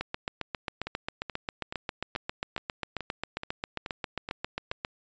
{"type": "two click trains", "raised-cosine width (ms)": 0.3, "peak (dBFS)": [-19, -15], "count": [10, 37], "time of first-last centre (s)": [[0.87, 4.716], [0.01, 4.849]], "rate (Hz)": [2.34, 7.44], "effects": ["resampled to 16000 Hz"]}